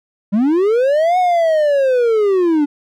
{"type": "linear two-way sweep", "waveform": "triangle", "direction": "up then down", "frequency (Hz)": [190, 740, 283], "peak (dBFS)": -9, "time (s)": [0.32, 2.66], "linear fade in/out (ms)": 20, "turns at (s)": 1.18, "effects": []}